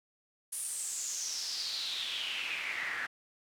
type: noise with band-pass filter sweep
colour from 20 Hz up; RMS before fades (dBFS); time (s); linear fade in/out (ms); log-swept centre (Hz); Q
pink; -37; 0.52-3.07; 10; 10000 to 1700; 5.5
effects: none